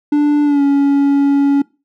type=tone with pitch glide; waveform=triangle; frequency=293.7 to 280.8 Hz; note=D4 to C#4; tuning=0 to +22 cents; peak=-7 dBFS; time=0.12-1.62 s; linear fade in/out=5 ms; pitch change=-78 cents; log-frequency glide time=0.44-0.62 s; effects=noise-tail reverb RT60 0.3 s tail -23 dB re dry